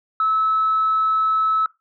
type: tone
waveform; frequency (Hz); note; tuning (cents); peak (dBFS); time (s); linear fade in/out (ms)
sine; 1300; E6; -24; -15; 0.2-1.66; 2
effects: noise-tail reverb RT60 0.2 s tail -20 dB re dry + tanh soft clip ceiling -11 dBFS